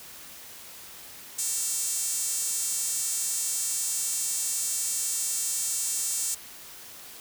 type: tone with high-pass filter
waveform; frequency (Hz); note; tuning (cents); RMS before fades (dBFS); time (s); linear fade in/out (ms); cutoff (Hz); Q
sawtooth; 456; A#4; -38; -29; 1.38-6.35; 10; 7600; 2.8
effects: white hiss -45 dBFS RMS until 7.2 s